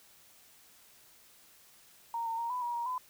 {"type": "tone with pitch steps", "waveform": "sine", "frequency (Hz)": [928, 910, 932, 997, 956, 943, 1010], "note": ["A#5", "A#5", "A#5", "B5", "A#5", "A#5", "B5"], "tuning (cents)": [-8, -42, -1, 16, 43, 20, 39], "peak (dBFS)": -32, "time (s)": [2.14, 2.98], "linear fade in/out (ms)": 2, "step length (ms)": 120, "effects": ["white hiss -60 dBFS RMS until 3.09 s"]}